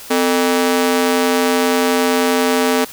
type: ring-modulated tone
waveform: sawtooth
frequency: 351.4 Hz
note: F4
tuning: 11 cents sharp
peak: -6 dBFS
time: 0.1-2.85 s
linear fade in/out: 10 ms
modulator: 94.8 Hz
effects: white hiss -35 dBFS RMS until 2.92 s